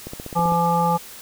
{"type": "click train", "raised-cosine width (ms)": 2, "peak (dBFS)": -19, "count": 8, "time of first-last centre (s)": [0.07, 0.522], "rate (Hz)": 15.5}
{"type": "harmonic tone", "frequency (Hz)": 170, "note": "F3", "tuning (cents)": -46, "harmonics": [1, 3, 5, 7], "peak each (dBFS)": [-22, -25, -19, -25], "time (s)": [0.35, 0.98], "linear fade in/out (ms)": 20}
{"effects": ["white hiss -40 dBFS RMS until 1.21 s"]}